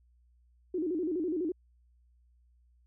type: tone with vibrato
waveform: sine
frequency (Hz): 336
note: E4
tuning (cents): +33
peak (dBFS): -29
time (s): 0.74-1.52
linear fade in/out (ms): 5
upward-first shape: square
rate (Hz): 12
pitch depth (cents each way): 140
effects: added 60 Hz sine -62 dBFS peak until 2.86 s